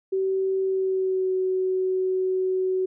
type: tone with pitch glide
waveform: sine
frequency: 382.4 to 373.9 Hz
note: G4 to F#4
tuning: -43 to +18 cents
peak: -21 dBFS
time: 0.12-2.86 s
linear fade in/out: 10 ms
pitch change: -39 cents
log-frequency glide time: 0.61-1.33 s
effects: none